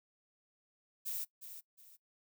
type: noise with echo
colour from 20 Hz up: violet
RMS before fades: -39 dBFS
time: 1.05-1.25 s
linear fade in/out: 20 ms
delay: 360 ms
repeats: 2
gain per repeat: -10 dB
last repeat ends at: 1.97 s
effects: noise-tail reverb RT60 0.1 s tail -19 dB re dry